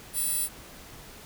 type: tone with high-pass filter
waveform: 10% pulse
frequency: 659 Hz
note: E5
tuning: 1 cent flat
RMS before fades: -28 dBFS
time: 0.13-0.49 s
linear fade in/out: 50 ms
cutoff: 11000 Hz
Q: 1.3
effects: pink hiss -47 dBFS RMS until 1.25 s